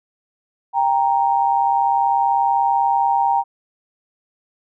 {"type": "tone pair together", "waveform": "sine", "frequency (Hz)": [792, 932.3], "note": ["G5", "A#5"], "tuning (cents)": [18, 0], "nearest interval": "minor third", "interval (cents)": 282, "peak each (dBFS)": -17, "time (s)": [0.73, 3.44], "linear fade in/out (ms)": 50, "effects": []}